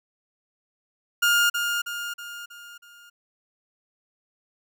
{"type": "tone with echo", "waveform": "30% pulse", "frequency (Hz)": 1414, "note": "F6", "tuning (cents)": 21, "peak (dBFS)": -15, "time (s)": [1.22, 1.5], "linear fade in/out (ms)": 10, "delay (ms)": 320, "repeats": 5, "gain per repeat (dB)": -6, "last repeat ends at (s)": 3.1, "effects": []}